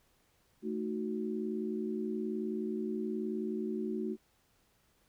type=chord; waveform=sine; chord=D# diminished; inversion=second; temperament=equal; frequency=220 / 311.1 / 370 Hz; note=A3 / D#4 / F#4; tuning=0 / 0 / 0 cents; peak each=-36 / -40 / -37 dBFS; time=0.62-4.17 s; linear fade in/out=50 ms; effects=pink hiss -71 dBFS RMS until 5.08 s